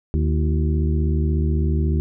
harmonic tone with a mistuned harmonic, 76.4 Hz, D#2, 31 cents flat, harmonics 1 / 2 / 3 / 4 / 5, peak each -18 / -24 / -28 / -30 / -32 dBFS, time 0.14-2 s, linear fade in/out 0 ms, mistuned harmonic 4, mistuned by +120 cents, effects none

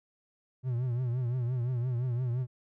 triangle tone with vibrato, 123.47 Hz, B2, in tune, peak -26 dBFS, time 0.63-2.47 s, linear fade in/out 50 ms, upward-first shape triangle, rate 5.8 Hz, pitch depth 110 cents each way, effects none

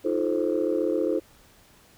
sine chord, F dominant seventh, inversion third, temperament just, 314.3 / 349.2 / 436.5 / 523.8 Hz, Eb4 / F4 / A4 / C5, +18 / 0 / -14 / +2 cents, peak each -27 dBFS, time 0.04-1.2 s, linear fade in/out 20 ms, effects tanh soft clip ceiling -14 dBFS + pink hiss -56 dBFS RMS until 1.97 s

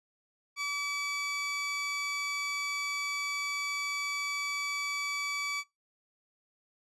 25% pulse tone pair together, 1148.5 / 2297 Hz, D6 / D7, -39 / -39 cents, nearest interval octave, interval 1200 cents, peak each -33 / -31 dBFS, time 0.56-5.64 s, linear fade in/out 50 ms, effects noise-tail reverb RT60 0.2 s tail -23 dB re dry + resampled to 24000 Hz

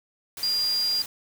sine tone in noise, 4800 Hz, D8, 37 cents sharp, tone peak -22 dBFS, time 0.43-1.02 s, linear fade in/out 2 ms, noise white, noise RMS -37 dBFS, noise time 0.37-1.06 s, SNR +12 dB, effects none

